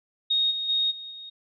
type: tone with level steps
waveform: sine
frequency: 3729 Hz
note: A#7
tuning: in tune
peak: -20 / -27 / -21 / -36 / -38 dBFS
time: 0.3-1.3 s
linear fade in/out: 10 ms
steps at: 0.5 / 0.68 / 0.9 / 1.1 s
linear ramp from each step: 20 ms
effects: none